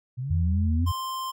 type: linear sweep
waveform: sine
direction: up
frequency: 119.2 to 257.2 Hz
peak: -28 dBFS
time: 0.17-0.86 s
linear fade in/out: 20 ms
type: tone with vibrato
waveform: sine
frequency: 84 Hz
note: E2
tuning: 33 cents sharp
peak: -21 dBFS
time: 0.3-0.92 s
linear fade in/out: 10 ms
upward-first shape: square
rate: 4 Hz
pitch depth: 50 cents each way
type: tone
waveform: square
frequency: 1046.5 Hz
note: C6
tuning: in tune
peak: -30 dBFS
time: 0.86-1.32 s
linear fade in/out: 20 ms
effects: none